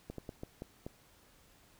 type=slowing click train; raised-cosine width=2 ms; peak=-28 dBFS; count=6; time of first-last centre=0.1-0.865 s; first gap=83 ms; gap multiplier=1.31; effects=pink hiss -64 dBFS RMS until 1.79 s